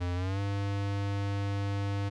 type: tone with pitch glide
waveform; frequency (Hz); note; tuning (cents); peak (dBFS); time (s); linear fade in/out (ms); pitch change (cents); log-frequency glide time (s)
square; 88.6 to 100.03; F2 to G2; +25 to +36; -30; 0-2.1; 20; +211; 0.15-0.4
effects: low-pass 5000 Hz 12 dB/octave